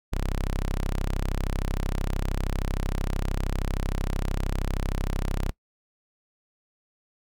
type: tone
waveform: sawtooth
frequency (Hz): 33.03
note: C1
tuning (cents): +17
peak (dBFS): -21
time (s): 0.12-5.51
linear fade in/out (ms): 10
effects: noise-tail reverb RT60 0.1 s tail -23 dB re dry